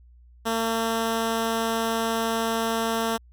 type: tone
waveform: 10% pulse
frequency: 226.6 Hz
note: A#3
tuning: 49 cents flat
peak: -15 dBFS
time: 0.45-3.18 s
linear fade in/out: 20 ms
effects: added 60 Hz sine -49 dBFS peak until 3.32 s